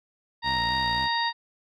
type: harmonic tone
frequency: 932.3 Hz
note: A#5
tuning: in tune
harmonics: 1 / 2 / 3 / 4 / 5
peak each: -26 / -29 / -40 / -31 / -33 dBFS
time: 0.42-1.33 s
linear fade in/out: 50 ms
type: tone with vibrato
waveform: 15% pulse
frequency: 61.7 Hz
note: B1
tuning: 1 cent flat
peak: -28 dBFS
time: 0.43-1.09 s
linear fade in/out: 50 ms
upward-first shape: square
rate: 3.7 Hz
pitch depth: 110 cents each way
effects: none